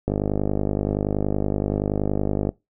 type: click train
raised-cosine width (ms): 2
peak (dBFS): -9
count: 123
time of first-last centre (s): 0.08-2.491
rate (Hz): 50.6
effects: noise-tail reverb RT60 0.2 s tail -21 dB re dry